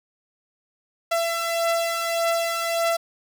sawtooth beating tone pair, 670 / 671.7 Hz, E5 / E5, +28 / +32 cents, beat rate 1.7 Hz, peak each -24 / -19 dBFS, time 1.11-2.97 s, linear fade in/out 10 ms, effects none

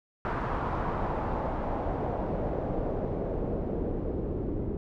pink noise with low-pass filter sweep, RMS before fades -31 dBFS, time 0.25-4.77 s, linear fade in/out 0 ms, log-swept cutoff 1200 to 350 Hz, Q 1.8, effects none

